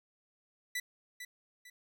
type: tone with echo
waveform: sawtooth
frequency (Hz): 1975.5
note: B6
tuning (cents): 0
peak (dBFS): -30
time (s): 0.75-0.8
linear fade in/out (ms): 5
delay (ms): 450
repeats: 2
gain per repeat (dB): -9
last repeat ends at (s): 1.7
effects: none